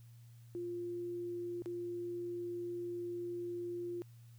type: tone with dropouts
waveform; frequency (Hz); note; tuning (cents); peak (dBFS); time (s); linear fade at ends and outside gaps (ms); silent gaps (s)
sine; 349.2; F4; 0; -38; 0.55-4.02; 0; 1.621-1.659
effects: added 117 Hz sine -54 dBFS peak until 4.38 s + white hiss -71 dBFS RMS until 4.38 s